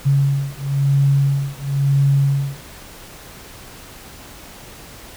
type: beating tone pair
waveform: sine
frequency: 138.5 / 139.49 Hz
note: C#3 / C#3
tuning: -1 / +11 cents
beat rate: 0.99 Hz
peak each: -17 dBFS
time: 0.05-2.61 s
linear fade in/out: 20 ms
effects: pink hiss -39 dBFS RMS until 5.16 s